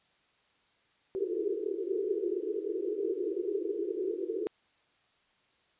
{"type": "band-pass noise", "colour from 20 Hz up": "pink", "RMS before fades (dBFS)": -33, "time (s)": [1.15, 4.47], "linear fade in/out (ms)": 0, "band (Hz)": [340, 450], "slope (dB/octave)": 96, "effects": ["white hiss -69 dBFS RMS until 5.79 s", "resampled to 8000 Hz"]}